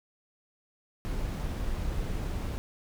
brown noise, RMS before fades -32 dBFS, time 1.05-2.58 s, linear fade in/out 0 ms, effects none

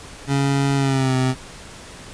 25% pulse tone with pitch glide, 138.9 to 129.6 Hz, C#3 to C3, +4 to -16 cents, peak -13 dBFS, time 0.27-1.35 s, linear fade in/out 50 ms, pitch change -120 cents, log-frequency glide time 0.76-1.15 s, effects pink hiss -39 dBFS RMS until 2.13 s + resampled to 22050 Hz

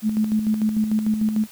sine tone with tremolo, 215.7 Hz, A3, 34 cents flat, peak -16 dBFS, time 0.02-1.47 s, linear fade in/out 50 ms, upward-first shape square, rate 6.7 Hz, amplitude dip 50%, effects white hiss -46 dBFS RMS until 1.51 s

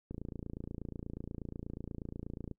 click train, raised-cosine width 3 ms, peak -28 dBFS, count 69, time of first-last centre 0.11-2.513 s, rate 28.3 Hz, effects noise-tail reverb RT60 0.1 s tail -25 dB re dry

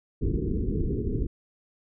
pink low-pass noise, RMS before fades -27 dBFS, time 0.21-1.27 s, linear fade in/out 10 ms, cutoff 450 Hz, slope 96 dB/octave, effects none

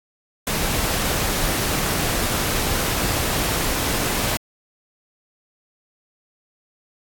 pink noise, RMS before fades -22 dBFS, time 0.47-4.37 s, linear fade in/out 2 ms, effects AAC 64 kbps

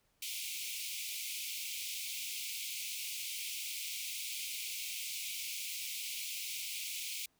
pink high-pass noise, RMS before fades -41 dBFS, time 0.22-7.26 s, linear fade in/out 5 ms, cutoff 2200 Hz, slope 96 dB/octave, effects pink hiss -75 dBFS RMS until 7.39 s

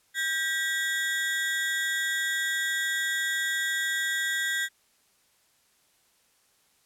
35% pulse ring-modulated tone, 1760 Hz, A6, in tune, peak -21 dBFS, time 0.14-4.69 s, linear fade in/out 50 ms, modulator 167 Hz, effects white hiss -66 dBFS RMS until 6.85 s + low-pass 12000 Hz 12 dB/octave

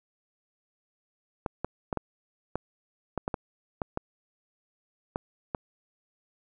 clicks, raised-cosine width 1 ms, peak -15 dBFS, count 12, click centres 1.462 / 1.646 / 1.928 / 1.973 / 2.556 / 3.177 / 3.279 / 3.342 / 3.818 / 3.974 / 5.159 / 5.548 s, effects none

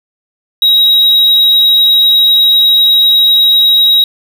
triangle tone, 3822 Hz, A#7, 43 cents sharp, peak -3 dBFS, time 0.62-4.04 s, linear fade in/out 2 ms, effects none

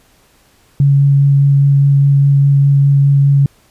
sine tone with vibrato, 140 Hz, C#3, 18 cents sharp, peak -6 dBFS, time 0.8-3.46 s, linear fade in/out 2 ms, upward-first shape sine, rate 4.9 Hz, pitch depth 8 cents each way, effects pink hiss -51 dBFS RMS until 3.7 s + resampled to 32000 Hz

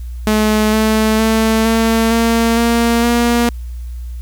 sawtooth tone with pitch steps, 214.6 / 218.2 / 221.9 / 225.7 / 229.5 / 233.3 / 237.3 Hz, A3 / A3 / A3 / A3 / A#3 / A#3 / A#3, -43 / -14 / +15 / +44 / -27 / +2 / +31 cents, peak -7 dBFS, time 0.27-3.49 s, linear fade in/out 0 ms, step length 460 ms, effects added 60 Hz sine -23 dBFS peak until 4.21 s + white hiss -50 dBFS RMS until 4.21 s

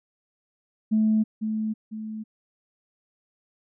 sine tone with echo, 217.4 Hz, A3, 21 cents flat, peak -17 dBFS, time 0.91-1.24 s, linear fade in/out 20 ms, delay 500 ms, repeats 2, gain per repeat -7 dB, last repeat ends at 2.24 s, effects tanh soft clip ceiling -13 dBFS

